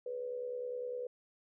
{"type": "tone with amplitude modulation", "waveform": "sine", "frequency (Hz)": 493.9, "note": "B4", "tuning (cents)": 0, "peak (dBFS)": -34, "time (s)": [0.06, 1.07], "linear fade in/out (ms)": 5, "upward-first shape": "sine", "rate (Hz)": 69.9, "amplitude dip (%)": 60, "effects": []}